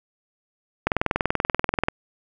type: click train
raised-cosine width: 0.5 ms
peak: -5 dBFS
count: 22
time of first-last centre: 0.87-1.884 s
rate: 20.7 Hz
effects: none